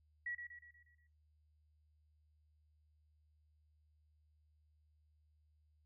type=tone with echo; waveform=sine; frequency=1926 Hz; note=B6; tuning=44 cents flat; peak=-39 dBFS; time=0.26-0.35 s; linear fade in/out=5 ms; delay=120 ms; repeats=6; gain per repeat=-6 dB; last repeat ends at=1.07 s; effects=noise-tail reverb RT60 0.5 s tail -23 dB re dry + added 76 Hz sine -70 dBFS peak until 5.85 s